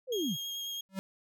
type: linear sweep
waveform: sine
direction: down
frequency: 540 to 117.3 Hz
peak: -30 dBFS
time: 0.07-0.37 s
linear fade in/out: 50 ms
type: tone with vibrato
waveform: 35% pulse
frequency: 3254 Hz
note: G#7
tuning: 36 cents flat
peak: -34 dBFS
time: 0.12-0.81 s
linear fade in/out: 5 ms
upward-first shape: sine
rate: 9.2 Hz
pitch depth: 12 cents each way
type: tone with exponential growth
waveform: square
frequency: 192 Hz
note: G3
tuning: 36 cents flat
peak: -30 dBFS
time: 0.89-0.99 s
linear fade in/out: 0 ms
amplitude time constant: 20 ms
effects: none